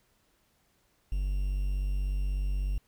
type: tone with quantisation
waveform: triangle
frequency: 48.2 Hz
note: G1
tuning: 28 cents flat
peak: -25 dBFS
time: 1.12-2.78 s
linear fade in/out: 0 ms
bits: 9
effects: pink hiss -70 dBFS RMS until 2.87 s